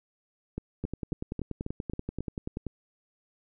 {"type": "two click trains", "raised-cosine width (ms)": 3, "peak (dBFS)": [-20, -20], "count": [7, 20], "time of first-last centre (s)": [[0.58, 2.206], [0.84, 2.667]], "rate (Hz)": [3.69, 10.4], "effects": []}